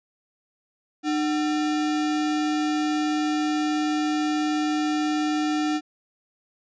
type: tone with sample-and-hold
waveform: sine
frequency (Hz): 303.1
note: D#4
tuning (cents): -45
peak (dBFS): -21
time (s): 1.03-5.81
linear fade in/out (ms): 50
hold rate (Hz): 1050
effects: resampled to 16000 Hz